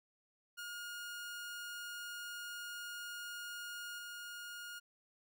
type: tone with level steps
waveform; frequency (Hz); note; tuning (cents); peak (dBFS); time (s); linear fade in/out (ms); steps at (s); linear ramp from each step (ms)
sawtooth; 1428; F6; +38; -40 / -42; 0.57-4.8; 20; 3.98; 10
effects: none